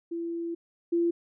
sine tone pair in turn, 337.1 / 340.8 Hz, E4 / F4, +39 / -42 cents, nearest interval unison, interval 19 cents, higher second, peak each -30 / -22 dBFS, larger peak second, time 0.11-0.55 / 0.92-1.11 s, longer first, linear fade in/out 10 ms, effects none

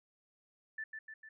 sine tone with echo, 1760 Hz, A6, in tune, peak -38 dBFS, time 0.78-0.84 s, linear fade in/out 5 ms, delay 150 ms, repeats 3, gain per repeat -4 dB, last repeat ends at 1.29 s, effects none

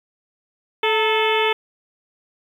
harmonic tone with a mistuned harmonic, 434.8 Hz, A4, 21 cents flat, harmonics 1 / 2 / 3 / 4 / 5 / 6 / 7 / 8, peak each -20 / -22 / -27 / -29 / -25 / -26 / -27 / -29 dBFS, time 0.83-1.53 s, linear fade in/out 5 ms, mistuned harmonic 2, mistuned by +62 cents, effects 8-bit

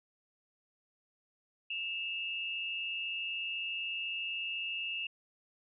sine tone pair together, 2646 / 2826 Hz, E7 / F7, +6 / +20 cents, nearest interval minor second, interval 114 cents, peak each -37 / -38 dBFS, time 1.7-5.07 s, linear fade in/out 5 ms, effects none

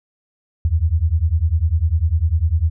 sine beating tone pair, 76.3 / 86.3 Hz, D#2 / F2, -33 / -20 cents, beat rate 10 Hz, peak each -17 dBFS, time 0.65-2.7 s, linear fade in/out 0 ms, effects none

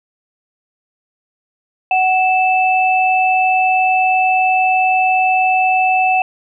sine tone pair together, 748.1 / 2637 Hz, F#5 / E7, +19 / 0 cents, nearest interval octave + minor seventh, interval 2181 cents, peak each -12 / -16 dBFS, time 1.91-6.22 s, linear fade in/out 2 ms, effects none

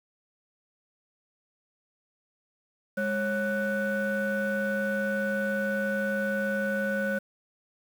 sine tone cluster, 205.8 / 546 / 1487 Hz, G#3 / C#5 / F#6, -16 / -26 / +8 cents, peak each -29 / -28 / -29 dBFS, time 2.97-7.19 s, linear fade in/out 10 ms, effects tanh soft clip ceiling -21 dBFS + 8-bit

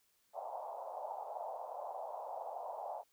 pink band-pass noise, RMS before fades -44 dBFS, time 0.33-3.04 s, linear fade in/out 50 ms, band 590 to 900 Hz, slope 48 dB/octave, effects white hiss -75 dBFS RMS until 3.12 s

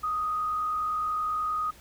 sine tone with frequency modulation, 1244.5 Hz, D#6, in tune, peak -26 dBFS, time 0.03-1.71 s, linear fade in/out 10 ms, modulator 50.3 Hz, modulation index 0.35, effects added 60 Hz sine -53 dBFS peak until 1.8 s + pink hiss -53 dBFS RMS until 1.8 s

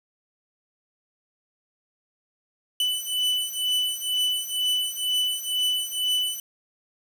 45% pulse beating tone pair, 2989 / 2991.1 Hz, F#7 / F#7, +17 / +18 cents, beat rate 2.1 Hz, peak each -26 dBFS, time 2.8-6.4 s, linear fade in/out 2 ms, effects 8-bit

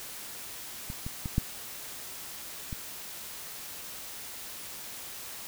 clicks, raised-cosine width 5 ms, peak -25 / -23 / -21 / -12 / -23 dBFS, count 5, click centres 0.901 / 1.065 / 1.258 / 1.381 / 2.728 s, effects white hiss -42 dBFS RMS until 5.47 s

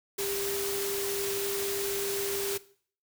sine tone in noise, 397.9 Hz, G4, 26 cents sharp, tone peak -32 dBFS, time 0.18-2.58 s, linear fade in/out 10 ms, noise white, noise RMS -34 dBFS, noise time 0.18-2.58 s, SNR -1 dB, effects noise-tail reverb RT60 0.5 s tail -18 dB re dry

